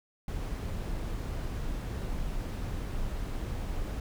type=noise; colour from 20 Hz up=brown; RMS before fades=-34 dBFS; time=0.28-4 s; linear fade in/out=2 ms; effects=none